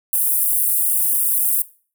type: high-pass noise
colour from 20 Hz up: pink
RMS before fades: -18 dBFS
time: 0.13-1.62 s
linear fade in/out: 2 ms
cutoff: 9500 Hz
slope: 48 dB/octave
effects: noise-tail reverb RT60 0.4 s tail -19 dB re dry